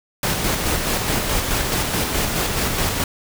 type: noise with tremolo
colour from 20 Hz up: pink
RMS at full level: -20 dBFS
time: 0.23-3.04 s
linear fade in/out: 2 ms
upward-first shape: square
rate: 4.7 Hz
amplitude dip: 30%
effects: none

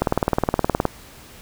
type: click train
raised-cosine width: 1 ms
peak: -3 dBFS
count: 17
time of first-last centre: 0.02-0.853 s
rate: 19.2 Hz
effects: pink hiss -44 dBFS RMS until 1.41 s

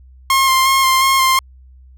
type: tone with vibrato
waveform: sawtooth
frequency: 1063 Hz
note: C6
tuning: 27 cents sharp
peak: -7 dBFS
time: 0.3-1.39 s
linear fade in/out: 2 ms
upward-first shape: square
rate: 2.8 Hz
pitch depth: 17 cents each way
effects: added 64 Hz sine -40 dBFS peak until 1.97 s

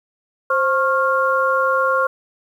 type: tone cluster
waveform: sine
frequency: 525 / 1092 / 1396 Hz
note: C5 / C#6 / F6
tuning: +6 / -26 / -1 cents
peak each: -19 dBFS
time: 0.5-2.07 s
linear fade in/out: 5 ms
effects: 8-bit

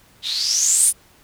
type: noise with low-pass filter sweep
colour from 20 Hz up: violet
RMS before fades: -18 dBFS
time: 0.22-0.93 s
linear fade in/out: 50 ms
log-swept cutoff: 3500 to 10000 Hz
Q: 8.9
effects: pink hiss -53 dBFS RMS until 1.23 s

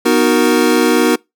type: chord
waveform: square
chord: B major seventh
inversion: none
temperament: equal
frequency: 246.9 / 311.1 / 370 / 466.2 Hz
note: B3 / D#4 / F#4 / A#4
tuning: 0 / 0 / 0 / 0 cents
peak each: -16 dBFS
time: 0.05-1.16 s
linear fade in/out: 10 ms
effects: noise-tail reverb RT60 0.2 s tail -25 dB re dry

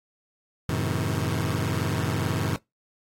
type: chord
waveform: sawtooth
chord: F# diminished seventh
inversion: none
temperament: just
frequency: 92.5 / 111 / 133.2 / 159.84 Hz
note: F#2 / A2 / C3 / Eb3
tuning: 0 / +16 / +31 / +47 cents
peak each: -26 dBFS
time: 0.69-2.56 s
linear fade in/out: 0 ms
effects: noise-tail reverb RT60 0.2 s tail -24 dB re dry + AAC 48 kbps

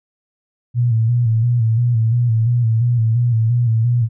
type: tone with vibrato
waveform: sine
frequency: 116.54 Hz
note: A#2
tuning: in tune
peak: -12 dBFS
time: 0.74-4.09 s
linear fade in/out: 50 ms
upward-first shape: square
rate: 2.9 Hz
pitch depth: 64 cents each way
effects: none

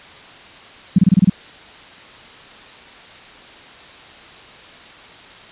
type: tone bursts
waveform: sine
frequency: 186.1 Hz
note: F#3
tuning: 10 cents sharp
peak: -6 dBFS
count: 7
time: 0.96-1.298 s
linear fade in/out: 5 ms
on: 26 ms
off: 26 ms
effects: white hiss -40 dBFS RMS until 5.51 s + resampled to 8000 Hz

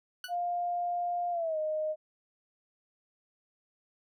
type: tone with exponential decay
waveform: 20% pulse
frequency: 1480 Hz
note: F#6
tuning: in tune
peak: -30 dBFS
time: 0.24-0.36 s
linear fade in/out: 2 ms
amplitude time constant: 26 ms
type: tone with pitch glide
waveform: sine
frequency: 703 to 619.1 Hz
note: F5 to D#5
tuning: +11 to -9 cents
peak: -29 dBFS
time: 0.28-1.96 s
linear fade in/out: 50 ms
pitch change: -220 cents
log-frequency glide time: 1.31-1.58 s
effects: none

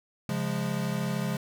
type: chord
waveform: square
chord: Db major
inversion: none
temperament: equal with one note detuned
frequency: 137 / 174.61 / 207.7 Hz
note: Db3 / F3 / Ab3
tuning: -20 / 0 / 0 cents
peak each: -33 dBFS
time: 0.29-1.37 s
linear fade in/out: 2 ms
effects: none

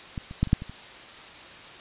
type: clicks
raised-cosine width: 5 ms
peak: -19 / -26 / -9 / -22 / -6 / -23 / -28 dBFS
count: 7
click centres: 0.178 / 0.311 / 0.43 / 0.473 / 0.531 / 0.621 / 0.696 s
effects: white hiss -44 dBFS RMS until 1.8 s + resampled to 8000 Hz

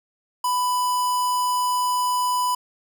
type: tone with notch filter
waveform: square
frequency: 994 Hz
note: B5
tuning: 11 cents sharp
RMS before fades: -22 dBFS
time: 0.44-2.55 s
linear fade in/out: 5 ms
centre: 2300 Hz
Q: 0.94
effects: none

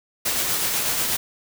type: noise with tremolo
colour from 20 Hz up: white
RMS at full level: -22 dBFS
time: 0.25-1.17 s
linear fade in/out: 10 ms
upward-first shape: sine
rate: 8.2 Hz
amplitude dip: 30%
effects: none

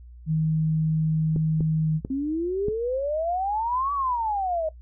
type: tone with pitch glide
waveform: sine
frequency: 157.8 to 156.53 Hz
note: D#3 to D#3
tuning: +25 to +11 cents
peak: -20 dBFS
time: 0.26-2.01 s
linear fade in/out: 50 ms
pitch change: -14 cents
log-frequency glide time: 1.82-1.9 s
type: clicks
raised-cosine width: 3 ms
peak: -16 dBFS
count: 4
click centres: 1.362 / 1.607 / 2.049 / 2.684 s
type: exponential two-way sweep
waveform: sine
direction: up then down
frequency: 261.6 to 1156 to 617 Hz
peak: -23 dBFS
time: 2.1-4.69 s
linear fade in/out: 5 ms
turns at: 3.93 s
effects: noise-tail reverb RT60 0.1 s tail -17 dB re dry + added 60 Hz sine -42 dBFS peak until 4.81 s

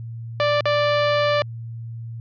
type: tone with dropouts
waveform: sawtooth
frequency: 587.3 Hz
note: D5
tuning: in tune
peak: -13 dBFS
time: 0.4-1.42 s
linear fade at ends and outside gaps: 0 ms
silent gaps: 0.607-0.656 s
effects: added 115 Hz sine -30 dBFS peak until 2.2 s + resampled to 11025 Hz

